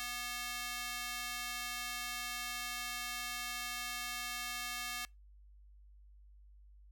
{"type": "tone with high-pass filter", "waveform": "square", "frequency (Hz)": 243.5, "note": "B3", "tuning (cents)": -24, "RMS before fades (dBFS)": -41, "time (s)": [0, 5.05], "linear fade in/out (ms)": 0, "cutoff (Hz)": 1700, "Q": 0.79, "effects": ["noise-tail reverb RT60 0.2 s tail -25 dB re dry", "added 50 Hz sine -56 dBFS peak until 6.91 s"]}